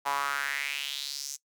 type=tone with high-pass filter sweep; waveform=sawtooth; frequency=140.7 Hz; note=C#3; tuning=26 cents sharp; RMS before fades=-33 dBFS; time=0.05-1.37 s; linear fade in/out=20 ms; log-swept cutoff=890 to 6600 Hz; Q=3.9; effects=noise-tail reverb RT60 0.1 s tail -19 dB re dry